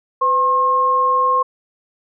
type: tone pair together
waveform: sine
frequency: 505.9 / 1072 Hz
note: B4 / C6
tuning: +42 / +42 cents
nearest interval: octave + minor second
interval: 1300 cents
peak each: -22 / -13 dBFS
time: 0.21-1.43 s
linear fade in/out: 10 ms
effects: none